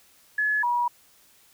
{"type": "tone pair in turn", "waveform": "sine", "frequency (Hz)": [1705, 963.8], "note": ["G#6", "B5"], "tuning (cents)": [45, -43], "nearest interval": "minor seventh", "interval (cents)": 988, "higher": "first", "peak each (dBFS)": -21, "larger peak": "neither", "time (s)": [[0.38, 0.63], [0.63, 0.88]], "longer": "neither", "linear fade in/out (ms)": 5, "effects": ["white hiss -58 dBFS RMS until 1.53 s"]}